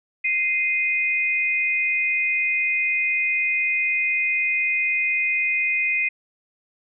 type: tone pair together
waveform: sine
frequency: 2090 / 2486 Hz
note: C7 / D#7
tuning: -2 / -2 cents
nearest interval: minor third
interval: 300 cents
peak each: -23 / -21 dBFS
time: 0.24-6.09 s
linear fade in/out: 10 ms
effects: none